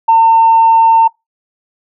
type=tone; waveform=sine; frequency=905 Hz; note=A5; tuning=48 cents sharp; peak=-3 dBFS; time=0.08-1.08 s; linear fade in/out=10 ms; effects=noise-tail reverb RT60 0.2 s tail -26 dB re dry + tanh soft clip ceiling 0 dBFS